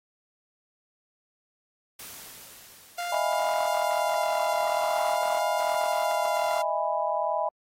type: noise with exponential decay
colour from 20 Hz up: white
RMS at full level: -41 dBFS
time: 1.99-5.08 s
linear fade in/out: 5 ms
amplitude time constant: 670 ms
type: tone with vibrato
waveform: sawtooth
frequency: 698.5 Hz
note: F5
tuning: in tune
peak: -26 dBFS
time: 2.98-6.62 s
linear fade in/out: 5 ms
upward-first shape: sine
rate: 0.5 Hz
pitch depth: 11 cents each way
type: chord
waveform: sine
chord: E major seventh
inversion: third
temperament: just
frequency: 618.1 / 659.3 / 824.1 / 988.9 Hz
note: D#5 / E5 / G#5 / B5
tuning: -12 / 0 / -14 / +2 cents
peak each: -30 dBFS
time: 3.12-7.49 s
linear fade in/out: 5 ms
effects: AAC 48 kbps